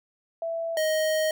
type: tone pair in turn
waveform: sine / square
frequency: 663 / 625.8 Hz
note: E5 / D#5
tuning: +10 / +10 cents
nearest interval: minor second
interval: 100 cents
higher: first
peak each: -27 / -23 dBFS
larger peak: second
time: 0.42-0.77 / 0.77-1.31 s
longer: second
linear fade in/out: 2 ms
effects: none